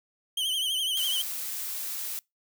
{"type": "tone with vibrato", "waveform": "45% pulse", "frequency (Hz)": 3100, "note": "G7", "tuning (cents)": -20, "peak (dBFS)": -26, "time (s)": [0.37, 1.22], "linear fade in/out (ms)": 5, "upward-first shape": "triangle", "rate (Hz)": 12, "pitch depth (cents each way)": 93}
{"type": "noise", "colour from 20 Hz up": "blue", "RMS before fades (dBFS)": -34, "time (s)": [0.97, 2.19], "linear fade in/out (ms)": 0}
{"effects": ["noise-tail reverb RT60 0.2 s tail -26 dB re dry"]}